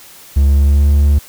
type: tone with pitch glide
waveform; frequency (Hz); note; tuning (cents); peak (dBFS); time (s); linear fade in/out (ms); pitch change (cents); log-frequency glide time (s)
triangle; 69.8 to 71.97; C#2 to D2; +13 to -34; -5; 0.36-1.19; 10; +53; 0.49-0.89
effects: white hiss -39 dBFS RMS until 1.28 s